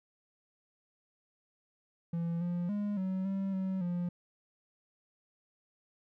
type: tone with pitch steps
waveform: triangle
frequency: 168.7 / 174.9 / 205.9 / 188.2 / 194.2 / 189.4 / 175.7 Hz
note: E3 / F3 / G#3 / F#3 / G3 / F#3 / F3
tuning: +40 / +3 / -15 / +30 / -16 / +41 / +11 cents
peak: -29 dBFS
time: 2.13-4.09 s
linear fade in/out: 5 ms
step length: 280 ms
effects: none